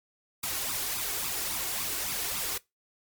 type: noise with flanger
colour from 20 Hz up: white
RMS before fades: -32 dBFS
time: 0.43-2.58 s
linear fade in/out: 5 ms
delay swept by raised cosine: 0.81 to 2.81 ms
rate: 3.6 Hz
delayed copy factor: +0.6
effects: noise-tail reverb RT60 0.2 s tail -22 dB re dry + MP3 96 kbps